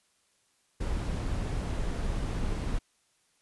brown noise, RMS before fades -31 dBFS, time 0.8-2.79 s, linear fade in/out 10 ms, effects white hiss -70 dBFS RMS until 3.41 s + resampled to 24000 Hz

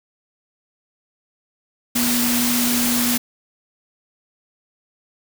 sine tone in noise, 241.6 Hz, B3, 38 cents flat, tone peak -20 dBFS, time 1.95-3.18 s, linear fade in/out 10 ms, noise white, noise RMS -21 dBFS, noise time 1.95-3.18 s, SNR -2 dB, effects none

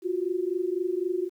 sine tone pair together, 349.2 / 373.1 Hz, F4 / F#4, 0 / +14 cents, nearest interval minor second, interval 114 cents, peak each -28 dBFS, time 0.02-1.3 s, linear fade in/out 50 ms, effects 10-bit

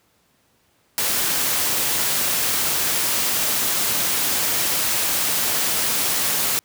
white noise, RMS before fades -21 dBFS, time 0.98-6.59 s, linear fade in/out 0 ms, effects pink hiss -62 dBFS RMS until 6.64 s + high-pass 80 Hz 12 dB/octave

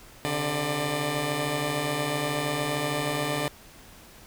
10% pulse tone cluster, 133.8 / 146.9 / 596 Hz, C3 / D3 / D5, +39 / +1 / +25 cents, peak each -27 / -20 / -23 dBFS, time 0.25-3.48 s, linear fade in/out 0 ms, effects pink hiss -50 dBFS RMS until 4.26 s

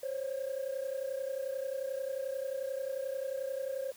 sine tone pair together, 525.7 / 557 Hz, C5 / C#5, +8 / +8 cents, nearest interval minor second, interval 100 cents, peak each -34 / -36 dBFS, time 0.03-3.92 s, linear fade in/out 5 ms, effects tanh soft clip ceiling -30 dBFS + white hiss -56 dBFS RMS until 3.96 s

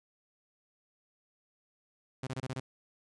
sawtooth tone bursts, 130.4 Hz, C3, 5 cents flat, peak -31 dBFS, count 6, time 2.23-2.6 s, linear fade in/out 5 ms, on 40 ms, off 26 ms, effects resampled to 22050 Hz + 12-bit

